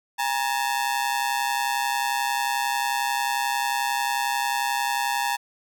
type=ring-modulated tone; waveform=sawtooth; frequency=880 Hz; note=A5; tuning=in tune; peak=-16 dBFS; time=0.18-5.37 s; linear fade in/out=20 ms; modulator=65.6 Hz; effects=none